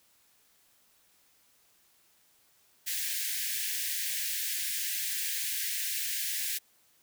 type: high-pass noise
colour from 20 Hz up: white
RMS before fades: -33 dBFS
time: 2.86-6.59 s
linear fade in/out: 20 ms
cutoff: 1600 Hz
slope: 96 dB/octave
effects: white hiss -66 dBFS RMS until 7.02 s